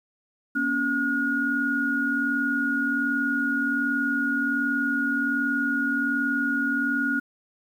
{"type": "tone cluster", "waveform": "sine", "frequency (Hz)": [238.4, 279.7, 1440], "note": ["A#3", "C#4", "F#6"], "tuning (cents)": [39, 16, -47], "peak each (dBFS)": [-30, -27, -24], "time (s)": [0.55, 7.2], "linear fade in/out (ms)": 10, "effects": ["9-bit"]}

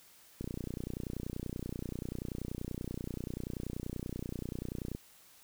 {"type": "click train", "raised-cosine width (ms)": 3, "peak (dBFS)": -25, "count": 139, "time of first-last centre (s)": [0.41, 4.949], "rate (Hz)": 30.4, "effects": ["white hiss -60 dBFS RMS until 5.43 s"]}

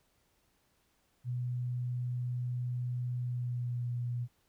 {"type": "tone with pitch glide", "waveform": "sine", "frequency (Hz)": [123.47, 121.28], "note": ["B2", "B2"], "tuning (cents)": [0, -31], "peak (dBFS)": -32, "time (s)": [1.24, 4.28], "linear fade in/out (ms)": 50, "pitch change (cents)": -31, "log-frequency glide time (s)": [3.18, 3.87], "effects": ["pink hiss -73 dBFS RMS until 4.48 s"]}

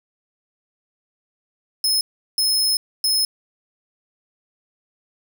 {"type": "tone bursts at uneven times", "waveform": "sawtooth", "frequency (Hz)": 5180, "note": "E8", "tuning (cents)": -31, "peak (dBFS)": -14, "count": 3, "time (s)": [[1.84, 2.01], [2.38, 2.77], [3.04, 3.25]], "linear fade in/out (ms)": 2, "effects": []}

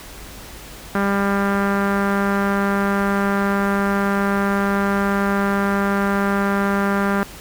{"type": "tone with low-pass filter", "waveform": "sawtooth", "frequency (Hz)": 199, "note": "G3", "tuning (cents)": 26, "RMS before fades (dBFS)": -19, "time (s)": [0.95, 7.23], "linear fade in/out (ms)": 0, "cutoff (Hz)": 1500, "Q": 2.9, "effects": ["added 50 Hz sine -41 dBFS peak until 7.4 s", "pink hiss -38 dBFS RMS until 7.4 s"]}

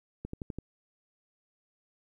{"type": "click train", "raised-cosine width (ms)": 3, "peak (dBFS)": -24, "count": 5, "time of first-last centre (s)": [0.25, 0.586], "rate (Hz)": 11.9, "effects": ["11-bit"]}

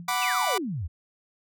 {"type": "tone with exponential decay", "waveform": "sine", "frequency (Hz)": 172.2, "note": "F3", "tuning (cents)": -24, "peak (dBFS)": -34, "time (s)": [0, 0.2], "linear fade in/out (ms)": 0, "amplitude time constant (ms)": 43}
{"type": "chord", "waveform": "sawtooth", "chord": "B minor", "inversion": "second", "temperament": "equal", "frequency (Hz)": [740, 987.8, 1174.7], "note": ["F#5", "B5", "D6"], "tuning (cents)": [0, 0, 0], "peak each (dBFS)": -25, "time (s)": [0.08, 0.58], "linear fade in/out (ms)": 5}
{"type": "exponential sweep", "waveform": "sine", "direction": "down", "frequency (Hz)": [2960, 71.2], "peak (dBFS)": -28, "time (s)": [0.21, 0.88], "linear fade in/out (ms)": 20}
{"effects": []}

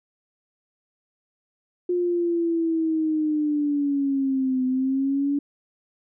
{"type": "linear two-way sweep", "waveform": "sine", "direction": "down then up", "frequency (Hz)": [357.2, 255.2, 286.9], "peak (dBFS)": -20, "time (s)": [1.89, 5.39], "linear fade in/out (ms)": 5, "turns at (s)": 4.65, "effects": []}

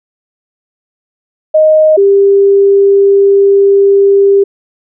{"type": "tone pair in turn", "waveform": "sine", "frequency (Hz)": [622.3, 396.9], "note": ["D#5", "G4"], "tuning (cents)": [0, 22], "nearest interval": "minor sixth", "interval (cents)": 778, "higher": "first", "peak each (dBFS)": -3, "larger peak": "neither", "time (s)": [[1.54, 1.97], [1.97, 4.44]], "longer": "second", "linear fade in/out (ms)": 10, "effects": []}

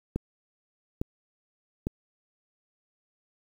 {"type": "click train", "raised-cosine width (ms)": 3, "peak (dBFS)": -15, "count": 3, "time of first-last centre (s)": [0.16, 1.869], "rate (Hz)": 1.17, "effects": ["8-bit"]}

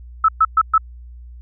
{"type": "tone bursts", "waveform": "sine", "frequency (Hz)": 1304, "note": "E6", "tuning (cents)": -19, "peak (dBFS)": -9, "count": 4, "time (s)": [0.24, 0.78], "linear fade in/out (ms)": 5, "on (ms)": 45, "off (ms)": 120, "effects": ["added 60 Hz sine -35 dBFS peak until 1.41 s"]}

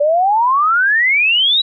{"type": "exponential sweep", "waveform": "sine", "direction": "up", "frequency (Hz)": [568, 3951], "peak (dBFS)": -10, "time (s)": [0, 1.62], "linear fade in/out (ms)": 10, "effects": []}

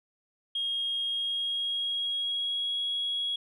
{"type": "tone with pitch glide", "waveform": "sine", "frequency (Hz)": [3257, 3324], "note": ["G#7", "G#7"], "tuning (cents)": [-34, 1], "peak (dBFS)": -27, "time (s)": [0.55, 3.36], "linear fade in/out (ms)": 5, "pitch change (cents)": 35, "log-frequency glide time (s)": [1.03, 2.8], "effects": ["tanh soft clip ceiling -23 dBFS"]}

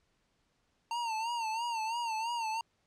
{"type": "tone with vibrato", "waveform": "square", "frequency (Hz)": 913, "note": "A#5", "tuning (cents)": -36, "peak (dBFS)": -33, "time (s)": [0.91, 2.61], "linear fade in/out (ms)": 2, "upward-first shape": "sine", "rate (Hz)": 3, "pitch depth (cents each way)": 81, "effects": ["pink hiss -75 dBFS RMS until 2.86 s", "low-pass 7000 Hz 12 dB/octave"]}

